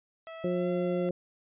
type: tone with pitch glide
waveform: sawtooth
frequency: 653 to 680.3 Hz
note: E5 to F5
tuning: -17 to -46 cents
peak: -37 dBFS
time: 0.27-1.09 s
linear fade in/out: 0 ms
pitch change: +71 cents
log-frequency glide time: 0.43-0.7 s
type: harmonic tone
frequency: 178.7 Hz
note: F3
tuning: 40 cents sharp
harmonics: 1 / 2 / 3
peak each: -31 / -31 / -31 dBFS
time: 0.44-1.11 s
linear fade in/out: 2 ms
effects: resampled to 8000 Hz